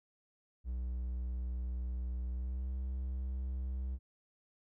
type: tone with pitch glide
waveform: triangle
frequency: 61.7 to 64.43 Hz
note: B1 to C2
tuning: -1 to -26 cents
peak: -33 dBFS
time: 0.64-3.99 s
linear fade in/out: 50 ms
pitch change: +75 cents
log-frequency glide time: 2.31-2.69 s
effects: none